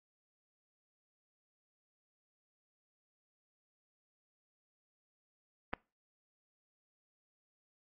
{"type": "clicks", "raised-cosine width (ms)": 0.5, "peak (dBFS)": [-26, -18], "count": 2, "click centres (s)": [5.732, 5.736], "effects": ["noise-tail reverb RT60 0.3 s tail -25 dB re dry", "MP3 32 kbps"]}